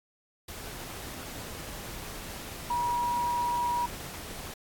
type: tone in noise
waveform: sine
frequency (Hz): 961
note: B5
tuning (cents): -48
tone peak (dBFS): -26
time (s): 2.7-3.86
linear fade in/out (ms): 5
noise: pink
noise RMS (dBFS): -41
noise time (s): 0.48-4.54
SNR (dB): +12
effects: AAC 64 kbps